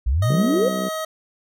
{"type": "exponential sweep", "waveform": "sine", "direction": "up", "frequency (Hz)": [55, 554.4], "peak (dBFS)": -16, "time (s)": [0.06, 0.69], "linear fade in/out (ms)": 10}
{"type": "tone with pitch glide", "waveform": "25% pulse", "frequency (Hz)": [622.3, 633.2], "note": ["D#5", "D#5"], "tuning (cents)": [0, 30], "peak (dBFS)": -21, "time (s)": [0.22, 1.05], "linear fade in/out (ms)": 5, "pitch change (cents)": 30, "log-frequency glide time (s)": [0.33, 0.43]}
{"type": "harmonic tone", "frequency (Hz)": 64, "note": "C2", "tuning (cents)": -38, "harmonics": [3, 4, 5, 6, 7, 8, 9], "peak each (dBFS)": [-25, -33, -34, -34, -35, -38, -40], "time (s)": [0.29, 0.89], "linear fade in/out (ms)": 10}
{"effects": []}